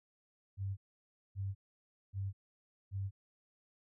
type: tone bursts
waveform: sine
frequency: 97.8 Hz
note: G2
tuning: 4 cents flat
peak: -35 dBFS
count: 4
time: 0.57-3.11 s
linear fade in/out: 50 ms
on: 200 ms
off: 580 ms
effects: none